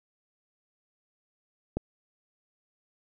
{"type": "click", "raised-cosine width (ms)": 2, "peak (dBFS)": -15, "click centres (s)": 1.77, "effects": []}